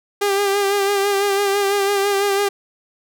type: tone with vibrato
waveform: sawtooth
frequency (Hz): 400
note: G4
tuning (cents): +35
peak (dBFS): -12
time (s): 0.21-2.49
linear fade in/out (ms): 10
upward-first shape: sine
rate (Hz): 6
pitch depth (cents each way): 38
effects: none